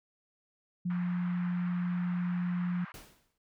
sine tone, 177.5 Hz, F3, 28 cents sharp, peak -29 dBFS, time 0.85-2.85 s, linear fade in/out 10 ms
white band-pass noise, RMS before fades -49 dBFS, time 0.9-2.92 s, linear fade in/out 2 ms, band 910 to 1800 Hz, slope 24 dB/octave
pink noise with exponential decay, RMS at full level -45 dBFS, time 2.94-3.38 s, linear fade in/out 2 ms, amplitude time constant 95 ms
effects none

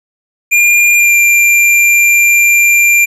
square tone with pitch glide, 2405 to 2379 Hz, D7 to D7, +41 to +22 cents, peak -6 dBFS, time 0.51-3.06 s, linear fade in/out 20 ms, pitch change -19 cents, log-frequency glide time 0.93-1.15 s, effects resampled to 32000 Hz

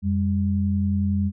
sine tone pair together, 89.1 / 200 Hz, F2 / G3, +35 / +35 cents, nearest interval octave + major second, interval 1400 cents, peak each -22 dBFS, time 0.02-1.32 s, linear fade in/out 50 ms, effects none

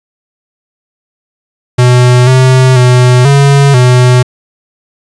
square tone with pitch steps, 124.2 / 129.6 / 124.9 / 140.1 / 125.1 Hz, B2 / C3 / B2 / C#3 / B2, +10 / -16 / +20 / +19 / +23 cents, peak -3 dBFS, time 1.78-4.23 s, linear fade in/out 10 ms, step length 490 ms, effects resampled to 22050 Hz + 7-bit

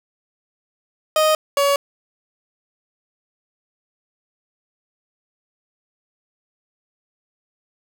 30% pulse tone pair in turn, 622 / 563.9 Hz, D#5 / C#5, -1 / +30 cents, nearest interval major second, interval 169 cents, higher first, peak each -11 / -12 dBFS, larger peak first, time 1.16-1.35 / 1.57-1.76 s, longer neither, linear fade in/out 2 ms, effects none

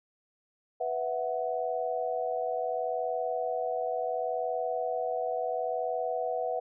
sine chord, B suspended fourth, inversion none, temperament equal, 493.9 / 659.3 / 740 Hz, B4 / E5 / F#5, 0 / 0 / 0 cents, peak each -33 dBFS, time 0.8-6.6 s, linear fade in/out 10 ms, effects none

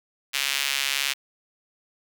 sawtooth tone with high-pass filter, 138.59 Hz, C#3, in tune, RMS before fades -26 dBFS, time 0.33-1.14 s, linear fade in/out 20 ms, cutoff 2600 Hz, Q 1.5, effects none

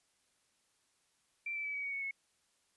sine tone with pitch steps, 2349 / 2322 / 2295 / 2269 / 2243 / 2217 / 2192 Hz, D7 / D7 / D7 / C#7 / C#7 / C#7 / C#7, 0 / -20 / -40 / +40 / +20 / 0 / -20 cents, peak -36 dBFS, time 1.46-2.111 s, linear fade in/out 5 ms, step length 93 ms, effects white hiss -75 dBFS RMS until 2.76 s + resampled to 24000 Hz

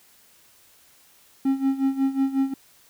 triangle tone with tremolo, 269.8 Hz, C#4, 47 cents flat, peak -15 dBFS, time 1.45-2.54 s, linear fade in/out 5 ms, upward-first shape sine, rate 5.5 Hz, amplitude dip 80%, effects white hiss -56 dBFS RMS until 2.89 s

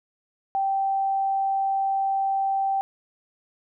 sine tone, 780 Hz, G5, 9 cents flat, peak -21 dBFS, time 0.55-2.81 s, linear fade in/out 0 ms, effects none

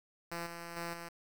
5% pulse tone with level steps, 170 Hz, F3, 46 cents flat, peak -27 / -32 / -27 / -32 dBFS, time 0.31-1.09 s, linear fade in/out 10 ms, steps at 0.46 / 0.76 / 0.93 s, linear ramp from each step 10 ms, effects 9-bit

